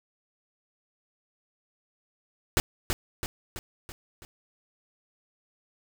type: noise with echo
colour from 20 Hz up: pink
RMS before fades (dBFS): -22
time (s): 2.57-2.6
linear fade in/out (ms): 0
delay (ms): 330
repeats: 5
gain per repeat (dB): -5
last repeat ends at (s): 4.25
effects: none